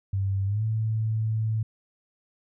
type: tone with pitch glide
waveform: sine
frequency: 97.6 to 110.19 Hz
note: G2 to A2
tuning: -7 to +3 cents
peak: -23 dBFS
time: 0.13-1.63 s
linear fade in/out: 5 ms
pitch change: +210 cents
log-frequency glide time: 0.46-0.63 s
effects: none